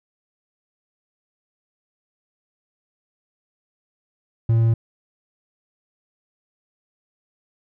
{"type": "tone", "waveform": "triangle", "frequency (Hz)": 114.2, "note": "A#2", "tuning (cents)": -35, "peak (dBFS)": -12, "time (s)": [4.49, 4.74], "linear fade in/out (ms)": 5, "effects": []}